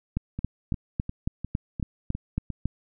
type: two click trains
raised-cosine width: 5 ms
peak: -13 / -19 dBFS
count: 10 / 7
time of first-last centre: 0.17-2.656 / 0.39-2.503 s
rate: 3.62 / 2.84 Hz
effects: none